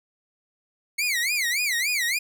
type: tone with vibrato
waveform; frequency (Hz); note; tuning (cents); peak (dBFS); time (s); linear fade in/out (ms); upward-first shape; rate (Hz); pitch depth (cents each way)
sawtooth; 2147; C7; +44; -19; 0.98-2.19; 10; sine; 3.5; 250
effects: none